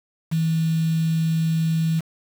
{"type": "tone with quantisation", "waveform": "sine", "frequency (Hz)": 161.9, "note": "E3", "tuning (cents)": -31, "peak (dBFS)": -18, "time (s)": [0.31, 2.01], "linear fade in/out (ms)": 20, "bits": 6, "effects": []}